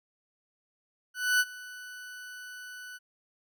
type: tone with ADSR envelope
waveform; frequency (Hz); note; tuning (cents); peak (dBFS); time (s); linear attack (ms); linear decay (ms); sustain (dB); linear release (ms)
40% pulse; 1490; F#6; +12; -20; 1.14-2.99; 260; 43; -21; 31
effects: none